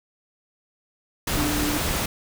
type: tone in noise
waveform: sine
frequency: 297.1 Hz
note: D4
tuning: 20 cents sharp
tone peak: -25 dBFS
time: 1.37-1.78 s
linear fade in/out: 5 ms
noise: pink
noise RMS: -25 dBFS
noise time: 1.27-2.06 s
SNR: -3 dB
effects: none